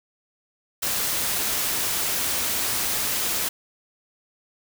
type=noise; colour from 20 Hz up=white; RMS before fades=-25 dBFS; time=0.82-3.49 s; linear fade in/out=10 ms; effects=none